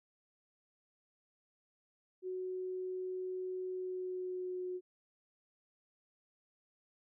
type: tone with pitch glide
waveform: sine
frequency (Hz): 369.9 to 364.4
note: F#4 to F#4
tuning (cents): 0 to -26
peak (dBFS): -37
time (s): 2.22-4.81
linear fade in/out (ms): 50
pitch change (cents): -26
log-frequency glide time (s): 3.69-4.7
effects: none